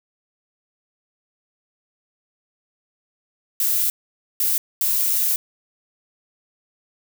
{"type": "noise bursts at uneven times", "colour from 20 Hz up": "violet", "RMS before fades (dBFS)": -20, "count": 3, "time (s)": [[3.6, 3.9], [4.4, 4.58], [4.81, 5.36]], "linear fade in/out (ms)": 2, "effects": []}